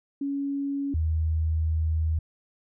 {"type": "tone pair in turn", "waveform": "sine", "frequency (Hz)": [279.7, 79.65], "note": ["C#4", "D#2"], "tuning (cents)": [16, 41], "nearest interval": "octave + minor seventh", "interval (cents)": 2175, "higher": "first", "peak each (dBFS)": [-26, -22], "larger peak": "second", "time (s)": [[0.21, 0.94], [0.94, 2.19]], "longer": "second", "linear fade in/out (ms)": 5, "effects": []}